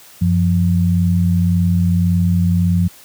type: tone pair together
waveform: sine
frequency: 92.82 / 174.61 Hz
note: F#2 / F3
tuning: +6 / 0 cents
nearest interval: major seventh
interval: 1094 cents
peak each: -14 dBFS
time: 0.21-2.88 s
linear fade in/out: 10 ms
effects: white hiss -43 dBFS RMS until 3.04 s + high-pass 60 Hz 12 dB/octave